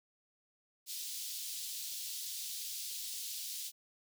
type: high-pass noise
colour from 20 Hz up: pink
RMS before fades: -42 dBFS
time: 0.86-3.72 s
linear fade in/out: 50 ms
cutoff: 3600 Hz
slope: 24 dB/octave
effects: none